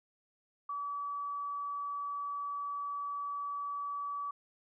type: tone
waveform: sine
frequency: 1146 Hz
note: D6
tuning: 43 cents flat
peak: -35 dBFS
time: 0.69-4.31 s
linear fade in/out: 5 ms
effects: none